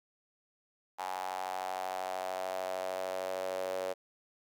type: tone with high-pass filter sweep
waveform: sawtooth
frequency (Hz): 93.2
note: F#2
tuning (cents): +13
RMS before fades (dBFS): -37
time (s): 0.98-3.94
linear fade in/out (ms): 20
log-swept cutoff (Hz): 830 to 540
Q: 5.8
effects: none